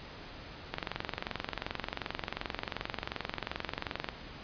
click train, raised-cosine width 0.3 ms, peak -17 dBFS, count 77, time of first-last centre 0.74-4.088 s, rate 22.7 Hz, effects pink hiss -47 dBFS RMS until 4.43 s + resampled to 11025 Hz

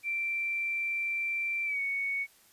sine tone with pitch glide, 2349 to 2224 Hz, D7 to C#7, 0 to +5 cents, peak -29 dBFS, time 0.03-2.27 s, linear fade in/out 50 ms, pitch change -95 cents, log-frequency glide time 1.65-1.8 s, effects white hiss -61 dBFS RMS until 2.52 s + resampled to 32000 Hz

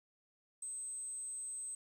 sine tone, 8230 Hz, C9, 30 cents flat, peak -38 dBFS, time 0.62-1.75 s, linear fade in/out 5 ms, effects tanh soft clip ceiling -40 dBFS + 11-bit

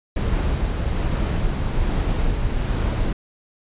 brown noise with tremolo, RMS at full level -20 dBFS, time 0.16-3.13 s, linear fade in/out 5 ms, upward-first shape sine, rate 1.2 Hz, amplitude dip 25%, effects resampled to 8000 Hz

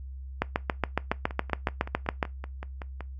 two click trains, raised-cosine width 0.5 ms, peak -22 / -9 dBFS, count 11 / 14, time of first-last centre 1.12-3.007 / 0.42-2.228 s, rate 5.3 / 7.19 Hz, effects noise-tail reverb RT60 0.2 s tail -21 dB re dry + added 66 Hz sine -37 dBFS peak until 3.19 s

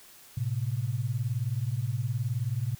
sine beating tone pair, 110 / 129 Hz, A2 / C3, 0 / -24 cents, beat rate 19 Hz, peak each -30 dBFS, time 0.37-2.75 s, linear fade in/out 5 ms, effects white hiss -53 dBFS RMS until 2.79 s

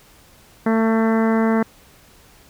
harmonic tone, 223.7 Hz, A3, 29 cents sharp, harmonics 1 / 2 / 3 / 4 / 5 / 6 / 7 / 8 / 9, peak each -16 / -22 / -26 / -28 / -30 / -32 / -33 / -34 / -35 dBFS, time 0.66-1.63 s, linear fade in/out 5 ms, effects pink hiss -50 dBFS RMS until 2.49 s

